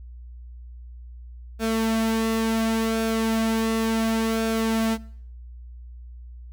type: tone with flanger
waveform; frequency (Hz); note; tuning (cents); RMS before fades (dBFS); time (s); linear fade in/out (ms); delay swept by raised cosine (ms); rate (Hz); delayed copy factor
sawtooth; 224; A3; +31; -23; 1.59-4.98; 50; 0.99 to 3.19; 0.7; -0.5
effects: noise-tail reverb RT60 0.6 s tail -22 dB re dry + added 60 Hz sine -38 dBFS peak until 6.52 s